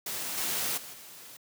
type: noise with level steps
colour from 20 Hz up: white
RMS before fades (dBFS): -35 / -31 / -44 / -48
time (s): 0.06-1.37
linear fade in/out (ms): 5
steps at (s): 0.37 / 0.77 / 0.93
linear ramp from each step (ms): 10
effects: high-pass 100 Hz 12 dB/octave